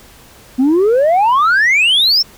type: exponential sweep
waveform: sine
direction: up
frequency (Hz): 246.9 to 5530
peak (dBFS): -6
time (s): 0.58-2.23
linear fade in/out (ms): 20
effects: tanh soft clip ceiling -7 dBFS + pink hiss -42 dBFS RMS until 2.37 s